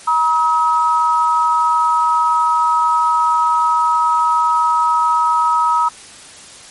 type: tone pair together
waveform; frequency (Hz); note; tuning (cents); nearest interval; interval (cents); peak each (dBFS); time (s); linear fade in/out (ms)
sine; 955 / 1276.4; A#5 / D#6; +42 / +44; perfect fourth; 502; -14; 0.07-5.89; 10
effects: white hiss -38 dBFS RMS until 6.7 s + MP3 48 kbps